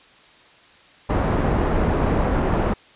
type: low-pass noise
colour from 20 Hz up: pink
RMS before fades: -20 dBFS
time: 1.09-2.74 s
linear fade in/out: 10 ms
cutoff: 1100 Hz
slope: 12 dB/octave
effects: white hiss -50 dBFS RMS until 2.95 s + resampled to 8000 Hz